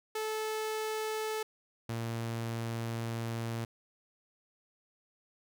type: tone pair in turn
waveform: sawtooth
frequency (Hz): 434.9 / 115.19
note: A4 / A#2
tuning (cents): -20 / -20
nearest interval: octave + major seventh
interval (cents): 2300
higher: first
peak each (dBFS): -29 / -30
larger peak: first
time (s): 0.15-1.43 / 1.89-3.65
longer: second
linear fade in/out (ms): 5
effects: none